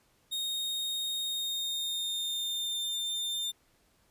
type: tone with pitch glide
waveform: 40% pulse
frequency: 3716 to 3602 Hz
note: A#7 to A7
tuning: -6 to +40 cents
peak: -30 dBFS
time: 0.31-3.52 s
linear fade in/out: 20 ms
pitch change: -54 cents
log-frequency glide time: 1.23-2.78 s
effects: pink hiss -68 dBFS RMS until 4.1 s + resampled to 32000 Hz